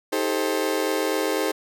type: chord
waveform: 35% pulse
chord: A half-diminished seventh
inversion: second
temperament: just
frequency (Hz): 316.8 / 396 / 440 / 528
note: Eb4 / G4 / A4 / C5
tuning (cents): +31 / +18 / 0 / +16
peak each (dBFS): -26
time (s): 0.12-1.52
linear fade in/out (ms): 10
effects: none